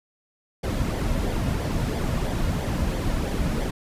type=noise with flanger; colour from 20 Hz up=brown; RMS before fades=-25 dBFS; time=0.63-3.71 s; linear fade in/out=10 ms; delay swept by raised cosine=0.73 to 2.63 ms; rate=3 Hz; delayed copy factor=-0.5; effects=resampled to 32000 Hz